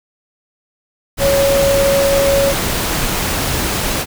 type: tone in noise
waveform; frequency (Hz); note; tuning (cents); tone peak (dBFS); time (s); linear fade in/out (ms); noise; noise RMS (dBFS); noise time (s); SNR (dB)
sine; 554.4; C#5; 0; -11; 1.19-2.54; 50; pink; -18; 1.17-4.06; +4
effects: none